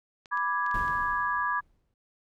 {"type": "clicks", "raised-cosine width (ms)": 0.2, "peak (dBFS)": -31, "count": 6, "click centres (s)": [0.258, 0.374, 0.664, 0.713, 0.757, 0.88]}
{"type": "chord", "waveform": "sine", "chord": "G# diminished", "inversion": "first", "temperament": "equal", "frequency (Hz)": [987.8, 1174.7, 1661.2], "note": ["B5", "D6", "G#6"], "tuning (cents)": [0, 0, 0], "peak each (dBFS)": -30, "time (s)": [0.31, 1.61], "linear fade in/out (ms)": 20}
{"type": "noise with exponential decay", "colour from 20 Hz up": "brown", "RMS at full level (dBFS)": -34, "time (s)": [0.74, 1.94], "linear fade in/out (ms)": 2, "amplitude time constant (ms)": 260}
{"effects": []}